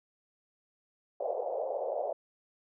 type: band-pass noise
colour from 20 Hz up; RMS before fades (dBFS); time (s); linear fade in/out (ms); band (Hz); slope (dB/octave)
pink; -34; 1.2-2.13; 5; 490 to 720; 48
effects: none